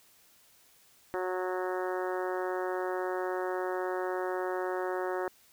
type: harmonic tone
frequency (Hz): 183.7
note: F#3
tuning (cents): -12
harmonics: 2 / 3 / 4 / 5 / 6 / 7 / 8 / 9 / 10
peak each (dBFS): -33 / -37 / -39 / -41 / -43 / -44 / -45 / -46 / -47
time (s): 1.14-5.28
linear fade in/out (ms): 0
effects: white hiss -62 dBFS RMS until 5.52 s